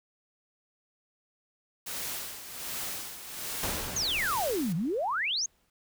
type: noise with tremolo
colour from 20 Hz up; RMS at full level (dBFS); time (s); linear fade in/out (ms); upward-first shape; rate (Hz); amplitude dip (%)
white; -35; 1.86-4.73; 10; sine; 1.3; 65
type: noise with exponential decay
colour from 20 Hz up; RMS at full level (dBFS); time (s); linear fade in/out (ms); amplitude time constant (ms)
pink; -32; 3.63-5.7; 2; 450
type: exponential two-way sweep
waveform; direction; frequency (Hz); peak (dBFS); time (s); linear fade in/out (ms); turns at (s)
sine; down then up; 6800 to 152.5 to 6800; -27; 3.96-5.46; 5; 4.75
effects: none